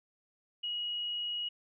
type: tone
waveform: sine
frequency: 2900 Hz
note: F#7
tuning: 35 cents flat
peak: -33 dBFS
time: 0.63-1.49 s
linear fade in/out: 10 ms
effects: none